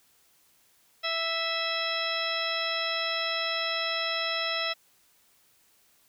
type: harmonic tone with a mistuned harmonic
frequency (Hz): 660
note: E5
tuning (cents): +2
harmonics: 1 / 2 / 3 / 4 / 5 / 6 / 8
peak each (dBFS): -35 / -35 / -35 / -35 / -35 / -35 / -35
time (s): 1.03-4.74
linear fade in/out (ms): 20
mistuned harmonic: 4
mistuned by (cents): -19
effects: white hiss -64 dBFS RMS until 6.08 s